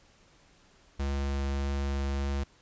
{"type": "tone with vibrato", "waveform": "square", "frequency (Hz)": 69.3, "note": "C#2", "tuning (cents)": 0, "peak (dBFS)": -29, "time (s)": [0.99, 2.44], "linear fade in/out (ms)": 10, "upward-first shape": "triangle", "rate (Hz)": 1.7, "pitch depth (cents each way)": 8, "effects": ["pink hiss -61 dBFS RMS until 2.61 s", "resampled to 16000 Hz"]}